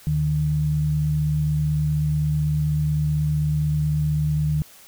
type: tone pair together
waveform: sine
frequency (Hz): 75.7 / 151.55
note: D#2 / D#3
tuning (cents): -47 / -45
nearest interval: octave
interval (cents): 1202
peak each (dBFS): -27 / -19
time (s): 0.07-4.62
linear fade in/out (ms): 0
effects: white hiss -48 dBFS RMS until 4.87 s